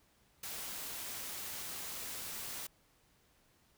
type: noise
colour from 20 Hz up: white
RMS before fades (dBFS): -43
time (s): 0.43-2.67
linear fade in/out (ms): 5
effects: pink hiss -70 dBFS RMS until 3.77 s